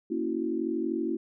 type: chord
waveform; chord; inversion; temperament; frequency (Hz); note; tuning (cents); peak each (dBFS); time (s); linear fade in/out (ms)
sine; F# dominant seventh; first; equal; 233.1 / 277.2 / 329.6 / 370; A#3 / C#4 / E4 / F#4; 0 / 0 / 0 / 0; -34 / -34 / -30 / -34; 0.1-1.17; 10
effects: none